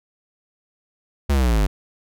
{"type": "linear sweep", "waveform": "square", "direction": "down", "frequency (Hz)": [73.42, 46.66], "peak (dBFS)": -16, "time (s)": [1.29, 1.67], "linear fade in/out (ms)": 10, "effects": []}